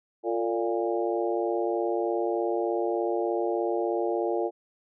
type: harmonic tone with a mistuned harmonic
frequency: 116.54 Hz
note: A#2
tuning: in tune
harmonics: 3 / 4 / 5 / 6 / 7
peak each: -28 / -30 / -32 / -34 / -35 dBFS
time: 0.23-4.51 s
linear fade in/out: 50 ms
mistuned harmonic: 4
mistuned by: -50 cents
effects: none